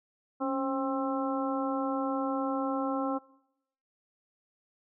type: harmonic tone with a mistuned harmonic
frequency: 265.6 Hz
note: C4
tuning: 26 cents sharp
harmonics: 1 / 2 / 3 / 4 / 5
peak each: -31 / -34 / -36 / -37 / -38 dBFS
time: 0.4-3.19 s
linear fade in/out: 20 ms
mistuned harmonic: 1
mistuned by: +58 cents
effects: noise-tail reverb RT60 0.8 s tail -22 dB re dry